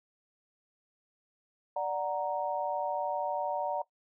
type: chord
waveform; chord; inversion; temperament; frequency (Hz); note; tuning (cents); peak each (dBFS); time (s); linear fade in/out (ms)
sine; D augmented; none; equal; 587.3 / 740 / 932.3; D5 / F#5 / A#5; 0 / 0 / 0; -34 / -34 / -34; 1.76-3.82; 5
effects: noise-tail reverb RT60 0.1 s tail -18 dB re dry